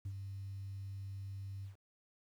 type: tone with ADSR envelope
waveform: sine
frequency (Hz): 97.9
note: G2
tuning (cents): -2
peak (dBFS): -35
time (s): 0.05-1.76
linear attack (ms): 9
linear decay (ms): 60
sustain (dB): -6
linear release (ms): 120
effects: tanh soft clip ceiling -37 dBFS + 11-bit